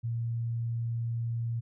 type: tone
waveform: sine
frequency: 116.4 Hz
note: A#2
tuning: 2 cents flat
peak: -29 dBFS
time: 0.03-1.61 s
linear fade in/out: 20 ms
effects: none